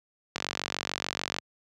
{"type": "click train", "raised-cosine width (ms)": 0.2, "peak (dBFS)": -11, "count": 49, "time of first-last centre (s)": [0.36, 1.386], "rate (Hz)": 46.8, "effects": ["high-pass 100 Hz 12 dB/octave"]}